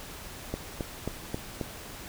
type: click train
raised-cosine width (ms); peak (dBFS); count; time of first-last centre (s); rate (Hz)
2; -17; 5; 0.54-1.612; 3.73
effects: pink hiss -43 dBFS RMS until 2.08 s